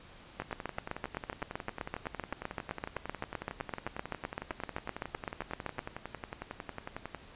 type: two click trains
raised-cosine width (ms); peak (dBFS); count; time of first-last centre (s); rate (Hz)
0.5; -23 / -19; 75 / 43; 0.42-7.147 / 0.4-5.792; 11 / 7.79
effects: pink hiss -54 dBFS RMS until 7.35 s + resampled to 8000 Hz